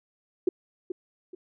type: tone with echo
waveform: sine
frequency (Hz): 363.1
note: F#4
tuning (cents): -33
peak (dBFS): -18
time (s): 0.47-0.49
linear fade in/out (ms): 5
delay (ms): 430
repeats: 2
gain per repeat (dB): -10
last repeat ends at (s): 1.35
effects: none